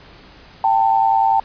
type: tone pair together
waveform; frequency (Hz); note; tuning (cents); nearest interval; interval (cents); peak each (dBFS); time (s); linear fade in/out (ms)
sine; 784 / 894.1; G5 / A5; 0 / +28; major second; 228; -15; 0.64-1.4; 2
effects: pink hiss -44 dBFS RMS until 1.44 s + resampled to 11025 Hz